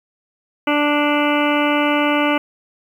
harmonic tone, 293.7 Hz, D4, in tune, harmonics 1 / 2 / 3 / 4 / 5 / 7 / 8 / 9 / 10, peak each -18 / -21 / -23 / -24 / -25 / -26 / -27 / -28 / -28 dBFS, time 0.67-2.38 s, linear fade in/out 5 ms, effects 8-bit

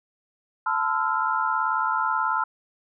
sine chord, F major seventh, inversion first, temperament equal with one note detuned, 880 / 1022.6 / 1318.5 / 1396.9 Hz, A5 / C6 / E6 / F6, 0 / -40 / 0 / 0 cents, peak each -27 dBFS, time 0.66-2.44 s, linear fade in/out 5 ms, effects none

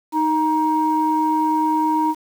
sine tone pair together, 311.1 / 942.5 Hz, D#4 / A#5, 0 / +19 cents, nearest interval octave + perfect fifth, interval 1919 cents, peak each -19 / -17 dBFS, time 0.12-2.15 s, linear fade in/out 50 ms, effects tanh soft clip ceiling -8 dBFS + 7-bit

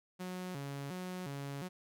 sawtooth tone with vibrato, 160 Hz, D#3, 49 cents sharp, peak -36 dBFS, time 0.19-1.69 s, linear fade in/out 20 ms, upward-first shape square, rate 1.4 Hz, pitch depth 230 cents each way, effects none

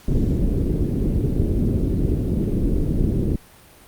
pink low-pass noise, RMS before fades -20 dBFS, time 0.08-3.36 s, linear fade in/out 2 ms, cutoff 370 Hz, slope 24 dB/octave, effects pink hiss -48 dBFS RMS until 3.87 s + Opus 48 kbps

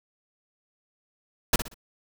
pink noise with echo, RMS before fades -19 dBFS, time 1.53-1.56 s, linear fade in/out 5 ms, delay 61 ms, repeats 3, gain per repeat -10 dB, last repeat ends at 1.743 s, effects none

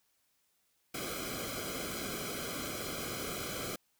pink noise with comb filter, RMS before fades -39 dBFS, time 0.94-3.76 s, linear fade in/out 5 ms, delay 1.1 ms, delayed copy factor -0.9, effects white hiss -75 dBFS RMS until 3.99 s

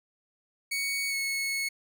sawtooth tone with pitch glide, 2231 to 2196 Hz, C#7 to C#7, +11 to -17 cents, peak -25 dBFS, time 0.71-1.69 s, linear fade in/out 10 ms, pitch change -28 cents, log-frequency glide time 1.09-1.15 s, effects none

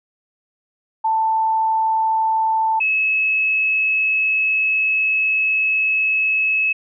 sine tone pair in turn, 886 / 2584 Hz, A5 / E7, +12 / -35 cents, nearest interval octave + perfect fifth, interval 1853 cents, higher second, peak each -15 dBFS, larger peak neither, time 1.04-2.8 / 2.8-6.73 s, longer second, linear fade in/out 10 ms, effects none

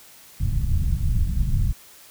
pink low-pass noise, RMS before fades -21 dBFS, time 0.4-1.73 s, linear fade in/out 5 ms, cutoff 140 Hz, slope 24 dB/octave, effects white hiss -48 dBFS RMS until 2.1 s

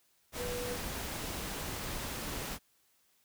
sine tone in noise, 490 Hz, B4, 14 cents flat, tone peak -37 dBFS, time 0.36-0.78 s, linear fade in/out 50 ms, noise pink, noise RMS -39 dBFS, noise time 0.32-2.59 s, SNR -1 dB, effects white hiss -71 dBFS RMS until 3.24 s

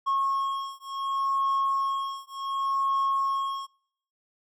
triangle beating tone pair, 1090 / 1090.68 Hz, C#6 / C#6, -29 / -28 cents, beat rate 0.68 Hz, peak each -26 dBFS, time 0.06-3.67 s, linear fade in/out 20 ms, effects noise-tail reverb RT60 0.7 s tail -26 dB re dry + tanh soft clip ceiling -16 dBFS

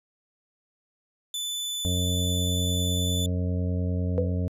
sawtooth tone with vibrato, 3500 Hz, A7, 10 cents flat, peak -26 dBFS, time 1.34-3.26 s, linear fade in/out 2 ms, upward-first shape sine, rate 18 Hz, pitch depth 10 cents each way
harmonic tone, 90 Hz, F#2, 47 cents flat, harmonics 1 / 2 / 3 / 5 / 6 / 7, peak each -25 / -31 / -35 / -39 / -41 / -42 dBFS, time 1.85-4.48 s, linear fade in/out 0 ms
sine tone with exponential decay, 496.7 Hz, B4, 10 cents sharp, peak -19 dBFS, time 4.18-4.37 s, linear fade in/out 0 ms, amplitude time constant 40 ms
effects resampled to 32000 Hz

